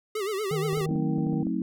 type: tone with vibrato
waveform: square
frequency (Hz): 407.8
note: G#4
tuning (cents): -32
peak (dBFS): -28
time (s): 0.15-0.86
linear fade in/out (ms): 5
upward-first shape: sine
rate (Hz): 8.4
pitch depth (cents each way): 130
type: harmonic tone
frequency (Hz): 155.56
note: D#3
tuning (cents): 0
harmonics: 1 / 3 / 5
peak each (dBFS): -28 / -38 / -42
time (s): 0.51-1.43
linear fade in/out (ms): 2
type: clicks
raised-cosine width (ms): 2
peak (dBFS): -26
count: 10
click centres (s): 0.73 / 0.773 / 0.811 / 0.864 / 0.912 / 0.957 / 1.182 / 1.268 / 1.331 / 1.469
type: chord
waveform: sine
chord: F# diminished seventh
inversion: none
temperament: just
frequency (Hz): 185 / 222 / 266.4 / 319.7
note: F#3 / A3 / C4 / Eb4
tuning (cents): 0 / +16 / +31 / +47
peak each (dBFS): -31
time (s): 0.89-1.62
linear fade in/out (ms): 2
effects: none